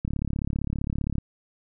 click train, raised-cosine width 5 ms, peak -15 dBFS, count 41, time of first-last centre 0.05-1.183 s, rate 35.3 Hz, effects none

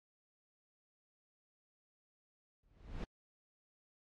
brown noise with exponential growth, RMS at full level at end -36 dBFS, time 2.63-3.04 s, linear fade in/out 2 ms, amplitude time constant 87 ms, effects low-pass 5000 Hz 12 dB/octave + AAC 48 kbps

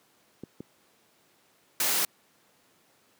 clicks, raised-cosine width 3 ms, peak -22 dBFS, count 2, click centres 0.436 / 0.605 s
white noise, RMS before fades -26 dBFS, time 1.8-2.05 s, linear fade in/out 2 ms
effects pink hiss -64 dBFS RMS until 3.19 s + high-pass 200 Hz 12 dB/octave

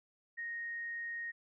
sine tone, 1864.7 Hz, A#6, in tune, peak -38 dBFS, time 0.37-1.32 s, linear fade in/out 20 ms, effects none

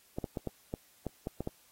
clicks, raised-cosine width 2 ms, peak -21 dBFS, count 9, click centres 0.185 / 0.242 / 0.372 / 0.473 / 0.739 / 1.067 / 1.271 / 1.406 / 1.474 s, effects white hiss -64 dBFS RMS until 1.71 s + AAC 48 kbps

